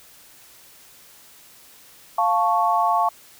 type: chord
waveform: sine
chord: F augmented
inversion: none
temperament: equal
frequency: 698.5 / 880 / 1108.7 Hz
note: F5 / A5 / C#6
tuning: 0 / 0 / 0 cents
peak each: -21 dBFS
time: 2.18-3.09 s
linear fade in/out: 5 ms
effects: white hiss -49 dBFS RMS until 3.39 s